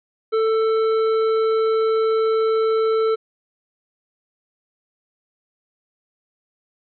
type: harmonic tone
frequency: 443.3 Hz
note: A4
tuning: 13 cents sharp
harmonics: 1 / 3 / 5 / 7 / 9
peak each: -16 / -26 / -41 / -45 / -40 dBFS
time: 0.32-3.16 s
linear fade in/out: 20 ms
effects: none